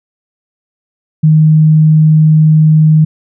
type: tone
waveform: sine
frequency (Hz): 155.7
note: D#3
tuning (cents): +2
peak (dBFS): -3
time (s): 1.23-3.05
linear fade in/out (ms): 10
effects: none